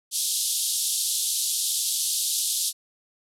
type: band-pass noise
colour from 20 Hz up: white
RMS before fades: -26 dBFS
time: 0.11-2.73 s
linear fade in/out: 50 ms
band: 3300 to 12000 Hz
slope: 48 dB/octave
effects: none